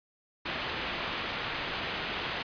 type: low-pass noise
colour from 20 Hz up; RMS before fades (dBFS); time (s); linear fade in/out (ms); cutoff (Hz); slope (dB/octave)
white; -35; 0.45-2.43; 10; 3400; 24
effects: resampled to 11025 Hz